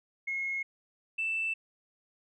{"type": "tone pair in turn", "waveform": "sine", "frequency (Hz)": [2164, 2655], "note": ["C#7", "E7"], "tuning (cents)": [-42, 12], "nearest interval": "major third", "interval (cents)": 354, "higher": "second", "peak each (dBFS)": [-30, -28], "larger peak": "second", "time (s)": [[0.27, 0.63], [1.18, 1.54]], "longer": "neither", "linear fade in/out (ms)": 10, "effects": ["tanh soft clip ceiling -24 dBFS"]}